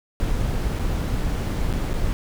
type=noise with dropouts; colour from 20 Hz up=brown; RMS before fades=-23 dBFS; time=0.2-2.13 s; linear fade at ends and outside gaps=0 ms; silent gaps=0.789-0.794 / 1.727-1.737 / 1.932-1.94 s; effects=none